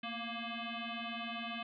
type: tone with frequency modulation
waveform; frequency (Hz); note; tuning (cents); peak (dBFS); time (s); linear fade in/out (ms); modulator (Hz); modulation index
sine; 1174; D6; -1; -38; 0.03-1.63; 5; 467; 4.5
effects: none